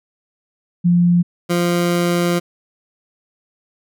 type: tone pair in turn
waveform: sine / 20% pulse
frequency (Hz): 174.61 / 173.99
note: F3 / F3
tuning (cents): 0 / -6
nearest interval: unison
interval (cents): 6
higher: first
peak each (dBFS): -10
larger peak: neither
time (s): 0.84-1.23 / 1.49-2.4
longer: second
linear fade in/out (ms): 20
effects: none